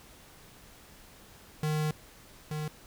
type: tone pair in turn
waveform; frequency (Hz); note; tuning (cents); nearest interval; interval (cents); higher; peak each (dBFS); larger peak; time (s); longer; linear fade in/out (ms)
square; 153.3 / 152.69; D#3 / D#3; -25 / -32; unison; 7; first; -28 / -33; first; 1.63-1.91 / 2.51-2.68; first; 2
effects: pink hiss -54 dBFS RMS until 2.86 s